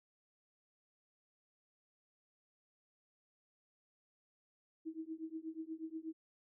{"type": "tone with tremolo", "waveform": "sine", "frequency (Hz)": 320.8, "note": "E4", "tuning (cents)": -47, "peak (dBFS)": -38, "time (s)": [4.85, 6.13], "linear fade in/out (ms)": 20, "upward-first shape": "triangle", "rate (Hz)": 8.3, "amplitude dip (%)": 100, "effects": []}